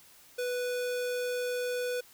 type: tone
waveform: square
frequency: 493.9 Hz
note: B4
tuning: in tune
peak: -31 dBFS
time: 0.38-2.01 s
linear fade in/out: 10 ms
effects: white hiss -57 dBFS RMS until 2.13 s